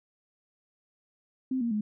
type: tone with pitch steps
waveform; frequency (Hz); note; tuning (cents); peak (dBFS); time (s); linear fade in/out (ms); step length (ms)
sine; 260 / 234.3 / 211.2; C4 / A#3 / G#3; -11 / +9 / +29; -26; 1.51-1.81; 5; 100
effects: none